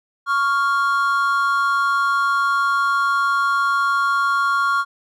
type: tone pair together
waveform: triangle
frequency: 1110.8 / 1396.9 Hz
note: C#6 / F6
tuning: +3 / 0 cents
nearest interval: major third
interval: 397 cents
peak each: -17 dBFS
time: 0.26-4.85 s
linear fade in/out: 50 ms
effects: none